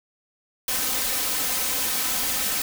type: noise with comb filter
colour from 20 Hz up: white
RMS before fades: -25 dBFS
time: 0.68-2.62 s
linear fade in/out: 2 ms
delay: 3.9 ms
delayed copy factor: +0.95
effects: none